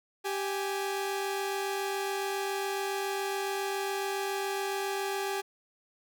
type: tone pair together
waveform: sawtooth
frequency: 392 / 831.2 Hz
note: G4 / G#5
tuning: 0 / +1 cents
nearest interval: octave + minor second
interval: 1301 cents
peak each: -28 / -32 dBFS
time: 0.24-5.42 s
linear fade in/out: 20 ms
effects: none